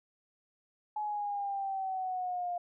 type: exponential sweep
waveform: sine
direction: down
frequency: 850 to 701 Hz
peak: -32 dBFS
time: 0.96-2.58 s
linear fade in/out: 5 ms
effects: none